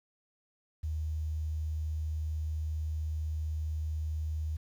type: tone with quantisation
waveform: sine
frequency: 77.8 Hz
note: D#2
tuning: in tune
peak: -31 dBFS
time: 0.83-4.57 s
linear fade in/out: 10 ms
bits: 10
effects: none